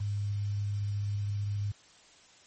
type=tone with quantisation; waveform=sine; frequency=102.1 Hz; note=G#2; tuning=29 cents flat; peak=-29 dBFS; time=0-1.72 s; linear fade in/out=10 ms; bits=9; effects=white hiss -58 dBFS RMS until 2.46 s + MP3 32 kbps